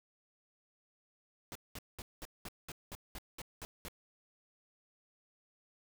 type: noise bursts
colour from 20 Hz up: pink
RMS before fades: -45 dBFS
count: 11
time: 1.52-3.883 s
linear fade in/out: 0 ms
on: 33 ms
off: 200 ms
effects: none